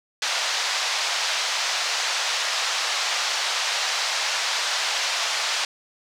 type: band-pass noise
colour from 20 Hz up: white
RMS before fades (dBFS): -25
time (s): 0.22-5.65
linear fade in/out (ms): 2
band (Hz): 630 to 5800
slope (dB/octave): 24
effects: none